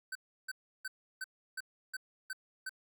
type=tone bursts; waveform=square; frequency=1533 Hz; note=G6; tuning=39 cents flat; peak=-38 dBFS; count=8; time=0.12-2.694 s; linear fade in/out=5 ms; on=33 ms; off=330 ms; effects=none